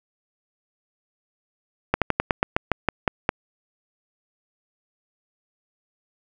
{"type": "slowing click train", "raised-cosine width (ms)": 0.5, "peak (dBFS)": -3, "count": 11, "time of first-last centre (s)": [1.94, 3.291], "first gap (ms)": 77, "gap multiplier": 1.12, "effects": []}